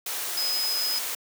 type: tone in noise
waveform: sine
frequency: 5050 Hz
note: D#8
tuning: 25 cents sharp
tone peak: -25 dBFS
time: 0.37-0.99 s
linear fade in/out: 5 ms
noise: white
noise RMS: -31 dBFS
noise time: 0.06-1.15 s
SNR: +3 dB
effects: high-pass 400 Hz 12 dB/octave